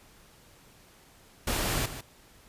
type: noise with echo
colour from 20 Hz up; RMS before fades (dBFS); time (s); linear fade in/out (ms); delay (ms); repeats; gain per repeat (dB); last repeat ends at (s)
pink; -29; 1.47-1.86; 5; 150; 1; -11; 2.01
effects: pink hiss -57 dBFS RMS until 2.48 s + resampled to 32000 Hz